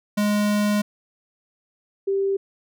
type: tone pair in turn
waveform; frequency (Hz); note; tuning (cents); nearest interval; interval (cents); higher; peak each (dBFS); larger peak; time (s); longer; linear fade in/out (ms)
square / sine; 207.7 / 392.1; G#3 / G4; 0 / 0; major seventh; 1100; second; -19 / -19; neither; 0.17-0.82 / 2.07-2.37; first; 10
effects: none